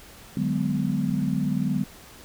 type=chord; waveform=sine; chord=G# half-diminished seventh; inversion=second; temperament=just; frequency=149.51 / 186.89 / 207.7 / 249.2 Hz; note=D3 / F#3 / G#3 / B3; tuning=+31 / +18 / 0 / +16 cents; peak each=-28 / -27 / -28 / -28 dBFS; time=0.37-1.84 s; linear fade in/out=2 ms; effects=pink hiss -47 dBFS RMS until 2.24 s